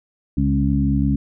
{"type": "harmonic tone with a mistuned harmonic", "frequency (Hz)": 69, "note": "C#2", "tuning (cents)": -7, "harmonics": [1, 2, 3, 4], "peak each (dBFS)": [-21, -21, -21, -21], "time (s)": [0.37, 1.16], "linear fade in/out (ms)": 5, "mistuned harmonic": 2, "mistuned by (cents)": 38, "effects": []}